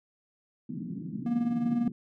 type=band-pass noise; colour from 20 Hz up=white; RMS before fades=-37 dBFS; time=0.69-1.92 s; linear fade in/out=5 ms; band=140 to 280 Hz; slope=48 dB/octave
type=tone with tremolo; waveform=triangle; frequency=237.7 Hz; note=A#3; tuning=34 cents sharp; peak=-21 dBFS; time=1.26-1.88 s; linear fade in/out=2 ms; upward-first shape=sine; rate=20 Hz; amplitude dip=55%
effects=none